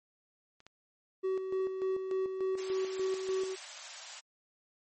clicks, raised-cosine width 0.2 ms, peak -40 / -34 dBFS, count 2, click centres 0.604 / 0.666 s
triangle tone with tremolo, 378.8 Hz, F#4, 41 cents sharp, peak -27 dBFS, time 1.23-3.56 s, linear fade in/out 20 ms, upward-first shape square, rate 3.4 Hz, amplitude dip 50%
white high-pass noise, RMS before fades -44 dBFS, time 2.57-4.21 s, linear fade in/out 20 ms, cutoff 550 Hz, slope 96 dB/octave
effects MP3 32 kbps

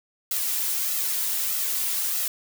blue noise with flanger, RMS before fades -26 dBFS, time 0.31-2.28 s, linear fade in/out 2 ms, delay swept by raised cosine 1.5 to 3 ms, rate 1.6 Hz, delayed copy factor +0.55, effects none

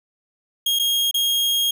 40% pulse tone with dropouts, 3258 Hz, G#7, 34 cents flat, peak -17 dBFS, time 0.66-1.71 s, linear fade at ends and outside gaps 5 ms, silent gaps 0.79-0.795 / 1.112-1.142 s, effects none

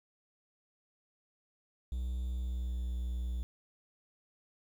triangle tone with pitch glide, 62 to 60.79 Hz, B1 to B1, +7 to -27 cents, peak -31 dBFS, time 1.92-3.43 s, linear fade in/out 0 ms, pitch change -34 cents, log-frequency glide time 2.27-2.98 s, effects 10-bit

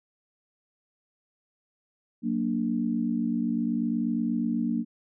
sine chord, Gb augmented, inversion none, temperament equal, 185 / 233.1 / 293.7 Hz, Gb3 / Bb3 / D4, 0 / 0 / 0 cents, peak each -32 / -26 / -31 dBFS, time 2.22-4.85 s, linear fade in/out 50 ms, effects none

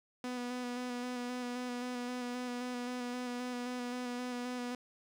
sawtooth tone with vibrato, 246.8 Hz, B3, 1 cent flat, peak -33 dBFS, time 0.24-4.75 s, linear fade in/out 2 ms, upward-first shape square, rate 3.8 Hz, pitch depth 17 cents each way, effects low-pass 8000 Hz 12 dB/octave + 10-bit

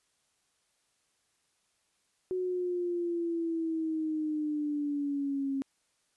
sine exponential sweep, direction down, 370 to 270.4 Hz, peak -29 dBFS, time 2.31-5.62 s, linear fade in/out 0 ms, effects white hiss -74 dBFS RMS until 6.16 s + resampled to 24000 Hz

